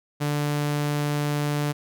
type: tone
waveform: sawtooth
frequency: 146.83 Hz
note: D3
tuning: in tune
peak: -19 dBFS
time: 0.2-1.73 s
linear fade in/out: 20 ms
effects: none